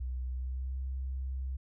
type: tone with pitch glide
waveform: sine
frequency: 63 to 65.52 Hz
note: B1 to C2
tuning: +35 to +3 cents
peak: -33 dBFS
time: 0-1.57 s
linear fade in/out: 10 ms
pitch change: +68 cents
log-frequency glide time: 0.3-0.78 s
effects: none